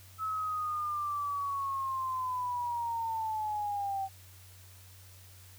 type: linear sweep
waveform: sine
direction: down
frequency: 1300 to 768 Hz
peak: -31 dBFS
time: 0.18-4.09 s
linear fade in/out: 50 ms
effects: added 93 Hz sine -53 dBFS peak until 5.58 s + white hiss -57 dBFS RMS until 5.58 s